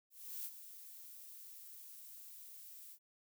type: noise with ADSR envelope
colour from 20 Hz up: violet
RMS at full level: -43 dBFS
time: 0.1-2.99 s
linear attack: 350 ms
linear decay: 48 ms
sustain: -11 dB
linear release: 73 ms
effects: none